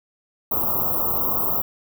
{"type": "band-stop noise", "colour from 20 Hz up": "white", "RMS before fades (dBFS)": -22, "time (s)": [0.51, 1.62], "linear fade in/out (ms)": 5, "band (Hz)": [1300, 13000], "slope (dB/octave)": 96, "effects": []}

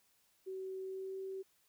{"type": "tone with pitch glide", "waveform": "sine", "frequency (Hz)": [379.2, 383.4], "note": ["F#4", "G4"], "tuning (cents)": [43, -38], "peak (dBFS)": -40, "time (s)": [0.46, 1.43], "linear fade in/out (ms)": 20, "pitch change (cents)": 19, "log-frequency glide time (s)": [0.8, 1.17], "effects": ["white hiss -73 dBFS RMS until 1.68 s"]}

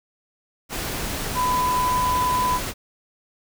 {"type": "tone in noise", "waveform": "sine", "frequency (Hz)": 1000, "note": "B5", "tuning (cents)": 21, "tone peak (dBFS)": -19, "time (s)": [1.34, 2.6], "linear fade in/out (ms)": 50, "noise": "pink", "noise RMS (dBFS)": -28, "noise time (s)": [0.69, 2.74], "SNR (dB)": 6, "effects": []}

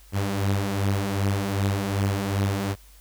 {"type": "beating tone pair", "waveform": "sawtooth", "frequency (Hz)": [97.2, 99.8], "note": ["G2", "G2"], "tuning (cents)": [-14, 32], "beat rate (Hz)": 2.6, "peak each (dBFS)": [-24, -20], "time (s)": [0.12, 2.76], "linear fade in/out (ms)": 50, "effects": ["added 50 Hz sine -49 dBFS peak until 3 s", "white hiss -55 dBFS RMS until 3 s"]}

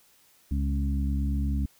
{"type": "harmonic tone with a mistuned harmonic", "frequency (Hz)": 69.3, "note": "C#2", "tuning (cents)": 0, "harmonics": [1, 2, 3, 4], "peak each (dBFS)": [-25, -35, -33, -36], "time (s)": [0.51, 1.66], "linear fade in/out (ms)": 5, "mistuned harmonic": 2, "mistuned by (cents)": 21, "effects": ["white hiss -61 dBFS RMS until 1.79 s"]}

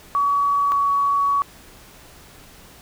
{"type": "tone pair in turn", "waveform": "sine", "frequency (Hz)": [1133, 1125.8], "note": ["C#6", "C#6"], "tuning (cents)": [37, 26], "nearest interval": "unison", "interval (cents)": 11, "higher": "first", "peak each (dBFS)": -16, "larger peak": "neither", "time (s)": [[0.15, 0.72], [0.72, 1.42]], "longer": "second", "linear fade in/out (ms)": 0, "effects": ["pink hiss -46 dBFS RMS until 2.81 s"]}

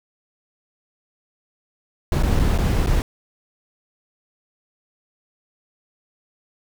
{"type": "noise with dropouts", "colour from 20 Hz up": "brown", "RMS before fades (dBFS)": -18, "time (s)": [2.12, 3.02], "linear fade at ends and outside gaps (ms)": 1, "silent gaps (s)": [[2.226, 2.233], [2.392, 2.396], [2.578, 2.585], [2.862, 2.871]], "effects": []}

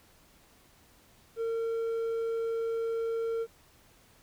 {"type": "tone with hard clipping", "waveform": "sine", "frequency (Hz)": 456.3, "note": "A#4", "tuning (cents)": -37, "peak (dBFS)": -30, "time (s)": [1.36, 3.47], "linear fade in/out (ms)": 50, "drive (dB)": 3, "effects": ["pink hiss -61 dBFS RMS until 4.22 s"]}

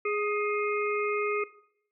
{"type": "harmonic tone with a mistuned harmonic", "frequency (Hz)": 415.3, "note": "G#4", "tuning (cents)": 0, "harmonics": [1, 3, 5, 6], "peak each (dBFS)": [-28, -33, -35, -36], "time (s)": [0.05, 1.44], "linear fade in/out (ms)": 5, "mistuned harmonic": 5, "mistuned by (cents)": 39, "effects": ["noise-tail reverb RT60 0.7 s tail -19 dB re dry"]}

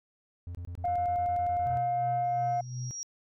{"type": "tone bursts", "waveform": "triangle", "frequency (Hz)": 87.31, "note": "F2", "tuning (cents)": 0, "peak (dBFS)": -34, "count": 13, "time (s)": [0.47, 1.772], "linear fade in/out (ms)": 0, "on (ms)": 78, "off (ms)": 24}
{"type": "tone", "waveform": "sine", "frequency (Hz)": 707, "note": "F5", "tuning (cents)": 21, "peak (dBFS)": -25, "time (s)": [0.84, 2.61], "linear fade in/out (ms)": 5}
{"type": "tone with tremolo", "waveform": "sine", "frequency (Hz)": 125.7, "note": "B2", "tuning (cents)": 31, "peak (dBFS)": -32, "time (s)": [1.66, 2.91], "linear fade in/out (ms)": 0, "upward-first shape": "sine", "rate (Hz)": 2.8, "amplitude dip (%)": 55}
{"type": "tone with exponential growth", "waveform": "sine", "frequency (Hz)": 5670, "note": "F8", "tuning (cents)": 25, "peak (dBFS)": -33, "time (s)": [2.24, 3.03], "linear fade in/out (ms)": 0, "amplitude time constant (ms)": 170}
{"effects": ["tanh soft clip ceiling -22 dBFS"]}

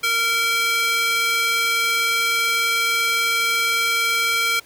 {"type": "tone with high-pass filter", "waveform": "square", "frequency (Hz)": 460.9, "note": "A#4", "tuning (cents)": -20, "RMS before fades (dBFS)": -20, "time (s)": [0.03, 4.6], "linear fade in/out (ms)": 10, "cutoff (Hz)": 1900, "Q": 1.9, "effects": ["pink hiss -49 dBFS RMS until 4.65 s", "high-pass 80 Hz 12 dB/octave"]}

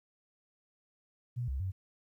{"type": "tone with pitch steps", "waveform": "sine", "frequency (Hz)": [121.6, 66.4, 94.2], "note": ["B2", "C2", "F#2"], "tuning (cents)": [-26, 26, 32], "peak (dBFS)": -32, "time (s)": [1.36, 1.72], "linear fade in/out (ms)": 20, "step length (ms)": 120, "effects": ["12-bit"]}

